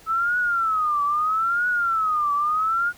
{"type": "tone with vibrato", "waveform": "sine", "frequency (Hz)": 1300, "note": "E6", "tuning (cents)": -24, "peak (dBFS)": -19, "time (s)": [0.06, 2.93], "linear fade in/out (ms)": 50, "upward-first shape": "triangle", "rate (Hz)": 0.77, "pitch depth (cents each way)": 220, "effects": ["pink hiss -50 dBFS RMS until 2.97 s"]}